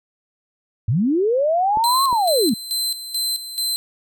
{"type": "linear two-way sweep", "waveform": "sine", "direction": "up then down", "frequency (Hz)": [93.2, 1111, 191.4], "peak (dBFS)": -15, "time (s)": [0.88, 2.54], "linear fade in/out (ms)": 5, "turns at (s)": 2.05}
{"type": "clicks", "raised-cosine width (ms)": 2, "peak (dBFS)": -19, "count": 2, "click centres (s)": [1.772, 2.128]}
{"type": "tone with tremolo", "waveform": "sawtooth", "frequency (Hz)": 4080, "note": "C8", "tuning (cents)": -44, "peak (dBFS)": -17, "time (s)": [1.84, 3.76], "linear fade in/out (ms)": 0, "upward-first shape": "square", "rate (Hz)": 2.3, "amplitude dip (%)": 70}
{"effects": []}